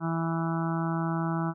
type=harmonic tone; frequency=164.81 Hz; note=E3; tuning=in tune; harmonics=1 / 2 / 4 / 5 / 6 / 7 / 8 / 9; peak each=-28 / -33 / -39 / -38 / -39 / -41 / -38 / -43 dBFS; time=0-1.54 s; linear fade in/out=50 ms; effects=none